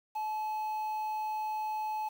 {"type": "tone with quantisation", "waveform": "triangle", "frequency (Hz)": 860, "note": "A5", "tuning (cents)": -40, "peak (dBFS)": -30, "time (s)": [0.15, 2.09], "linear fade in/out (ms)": 10, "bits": 9, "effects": []}